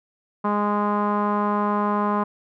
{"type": "tone with low-pass filter", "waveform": "sawtooth", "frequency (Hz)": 206.8, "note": "G#3", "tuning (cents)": -7, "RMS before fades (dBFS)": -22, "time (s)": [0.44, 2.24], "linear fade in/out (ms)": 10, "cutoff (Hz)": 1100, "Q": 5.3, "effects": []}